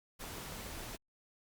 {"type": "noise", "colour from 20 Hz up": "pink", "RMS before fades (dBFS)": -45, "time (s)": [0.19, 0.97], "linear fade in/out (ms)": 20}
{"type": "click train", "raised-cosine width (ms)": 1, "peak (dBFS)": -33, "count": 6, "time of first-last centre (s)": [0.24, 0.947], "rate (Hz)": 7.07}
{"effects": ["Opus 48 kbps"]}